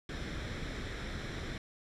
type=noise with comb filter; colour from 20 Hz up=pink; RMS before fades=-39 dBFS; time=0.09-1.58 s; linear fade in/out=2 ms; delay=0.54 ms; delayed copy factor=+0.55; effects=low-pass 4000 Hz 12 dB/octave